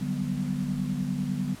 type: chord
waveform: sine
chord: G major seventh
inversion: second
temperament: equal with one note detuned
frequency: 146.83 / 185 / 194.98 / 246.9 Hz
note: D3 / F#3 / G3 / B3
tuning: 0 / 0 / -9 / 0 cents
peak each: -32 dBFS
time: 0.01-1.55 s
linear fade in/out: 5 ms
effects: pink hiss -47 dBFS RMS until 1.6 s + low-pass 12000 Hz 12 dB/octave